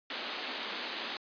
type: band-pass noise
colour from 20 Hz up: white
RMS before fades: -39 dBFS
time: 0.1-1.17 s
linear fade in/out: 2 ms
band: 210 to 4400 Hz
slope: 48 dB/octave
effects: resampled to 11025 Hz